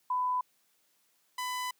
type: tone pair in turn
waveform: sine / sawtooth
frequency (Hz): 1000 / 1000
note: B5 / B5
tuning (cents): +21 / +21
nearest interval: unison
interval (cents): 0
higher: neither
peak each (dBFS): -27 / -29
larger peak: first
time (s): 0.1-0.41 / 1.38-1.71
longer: second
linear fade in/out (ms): 5
effects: white hiss -71 dBFS RMS until 1.79 s + high-pass 150 Hz 12 dB/octave